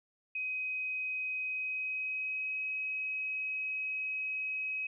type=tone with pitch glide; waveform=sine; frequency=2520 to 2543 Hz; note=D#7 to D#7; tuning=+21 to +37 cents; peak=-33 dBFS; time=0.35-4.87 s; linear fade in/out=5 ms; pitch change=+16 cents; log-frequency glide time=1.41-2.62 s; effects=none